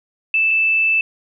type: tone pair in turn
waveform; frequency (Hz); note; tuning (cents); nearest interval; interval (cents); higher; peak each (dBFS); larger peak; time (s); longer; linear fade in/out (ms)
sine; 2638 / 2638; E7 / E7; +1 / +1; unison; 0; neither; -13; neither; 0.34-0.51 / 0.51-1.01; second; 2
effects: none